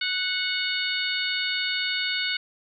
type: harmonic tone with a mistuned harmonic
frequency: 733 Hz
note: F#5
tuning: 16 cents flat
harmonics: 2 / 3 / 4 / 5 / 6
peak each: -31 / -30 / -31 / -31 / -32 dBFS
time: 0.01-2.37 s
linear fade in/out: 5 ms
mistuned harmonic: 2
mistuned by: +22 cents
effects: none